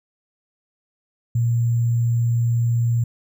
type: tone with sample-and-hold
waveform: sine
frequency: 117.8 Hz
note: A#2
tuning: 19 cents sharp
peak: -16 dBFS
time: 1.35-3.04 s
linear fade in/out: 5 ms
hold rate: 7350 Hz
effects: none